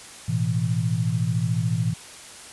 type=chord; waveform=sine; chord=A suspended second; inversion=none; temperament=just; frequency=110 / 123.75 / 165 Hz; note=A2 / B2 / E3; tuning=0 / +4 / +2 cents; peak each=-25 dBFS; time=0.28-1.94 s; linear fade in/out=10 ms; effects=white hiss -42 dBFS RMS until 2.52 s + resampled to 24000 Hz